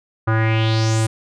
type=tone with low-pass filter sweep; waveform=square; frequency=111.2 Hz; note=A2; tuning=19 cents sharp; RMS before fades=-17 dBFS; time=0.27-1.07 s; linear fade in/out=10 ms; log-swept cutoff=1300 to 9500 Hz; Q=3.8; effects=none